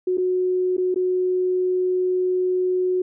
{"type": "tone with dropouts", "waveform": "sine", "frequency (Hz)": 366.6, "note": "F#4", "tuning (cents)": -16, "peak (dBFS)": -18, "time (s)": [0.07, 3.02], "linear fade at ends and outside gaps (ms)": 5, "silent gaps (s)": [[0.173, 0.18], [0.768, 0.779], [0.944, 0.959]], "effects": []}